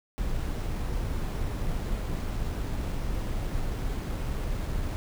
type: noise with sample-and-hold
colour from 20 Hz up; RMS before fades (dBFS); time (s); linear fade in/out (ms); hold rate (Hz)
brown; -30; 0.18-4.96; 0; 11025
effects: none